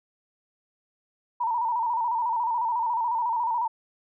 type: tone with vibrato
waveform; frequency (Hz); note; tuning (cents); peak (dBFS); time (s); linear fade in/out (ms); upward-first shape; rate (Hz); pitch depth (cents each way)
sine; 936; A#5; +7; -23; 1.4-3.68; 10; square; 14; 64
effects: none